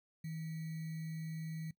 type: tone with sample-and-hold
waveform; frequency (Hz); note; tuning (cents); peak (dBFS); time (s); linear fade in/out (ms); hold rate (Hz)
sine; 160.4; E3; -47; -39; 0.24-1.71; 5; 2100
effects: noise-tail reverb RT60 0.1 s tail -20 dB re dry